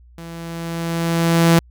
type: tone with level ramp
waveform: sawtooth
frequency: 167.1 Hz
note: E3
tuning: 24 cents sharp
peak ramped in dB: -29 to -5 dBFS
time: 0.18-1.59 s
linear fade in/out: 2 ms
effects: added 60 Hz sine -44 dBFS peak until 1.7 s